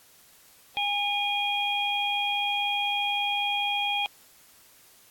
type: harmonic tone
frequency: 816 Hz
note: G#5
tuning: 31 cents flat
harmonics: 1 / 3 / 4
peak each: -29 / -29 / -29 dBFS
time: 0.77-4.06 s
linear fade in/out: 0 ms
effects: white hiss -56 dBFS RMS until 5.1 s + AAC 64 kbps